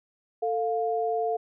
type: tone pair together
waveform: sine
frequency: 445.4 / 703.4 Hz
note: A4 / F5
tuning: +21 / +12 cents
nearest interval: minor sixth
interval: 791 cents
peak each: -27 dBFS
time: 0.42-1.37 s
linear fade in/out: 10 ms
effects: none